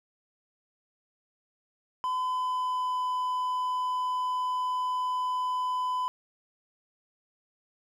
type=tone with pitch glide; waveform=triangle; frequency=1013 to 1005.4 Hz; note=B5 to B5; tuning=+44 to +31 cents; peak=-25 dBFS; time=2.04-6.08 s; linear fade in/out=0 ms; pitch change=-13 cents; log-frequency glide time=2.2-3.02 s; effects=none